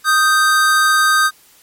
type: tone pair together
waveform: square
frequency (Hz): 1243 / 1563.8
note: D#6 / G6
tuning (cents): -2 / -5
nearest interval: major third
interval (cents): 397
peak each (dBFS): -14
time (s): 0.04-1.31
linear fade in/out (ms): 50
effects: white hiss -49 dBFS RMS until 1.62 s + MP3 64 kbps